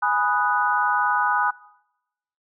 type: chord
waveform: sine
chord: G# minor seventh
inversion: none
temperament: equal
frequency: 830.6 / 987.8 / 1244.5 / 1480 Hz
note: G#5 / B5 / D#6 / F#6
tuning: 0 / 0 / 0 / 0 cents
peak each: -24 dBFS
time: 0.02-1.51 s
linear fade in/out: 10 ms
effects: noise-tail reverb RT60 0.9 s tail -22 dB re dry